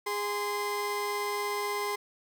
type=tone pair together; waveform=30% pulse; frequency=410.8 / 1035.2 Hz; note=G#4 / C6; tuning=-19 / -19 cents; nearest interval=octave + major third; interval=1600 cents; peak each=-30 / -30 dBFS; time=0.06-1.96 s; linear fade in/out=10 ms; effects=none